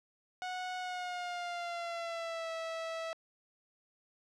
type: tone with pitch glide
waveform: sawtooth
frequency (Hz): 734 to 653.9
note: F#5 to E5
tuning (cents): -14 to -14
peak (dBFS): -33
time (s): 0.42-3.13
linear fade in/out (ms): 0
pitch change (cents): -200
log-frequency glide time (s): 0.79-2.51
effects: low-pass 5000 Hz 12 dB/octave